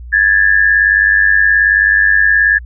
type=tone pair together; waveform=sine; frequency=1661.2 / 1760 Hz; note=G#6 / A6; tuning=0 / 0 cents; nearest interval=minor second; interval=100 cents; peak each=-10 / -10 dBFS; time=0.12-2.59 s; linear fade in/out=20 ms; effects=added 60 Hz sine -27 dBFS peak until 2.65 s